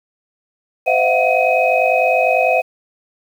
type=tone cluster; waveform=sine; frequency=514 / 638 / 689 / 738 / 2524 Hz; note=C5 / D#5 / F5 / F#5 / D#7; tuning=-31 / +43 / -24 / -5 / +24 cents; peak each=-18 dBFS; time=0.86-2.62 s; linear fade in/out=20 ms; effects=tanh soft clip ceiling 0 dBFS + 7-bit